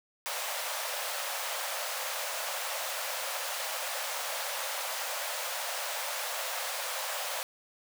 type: high-pass noise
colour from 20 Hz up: pink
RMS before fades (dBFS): -35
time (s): 0.26-7.43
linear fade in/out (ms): 0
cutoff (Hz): 510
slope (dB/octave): 96
effects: none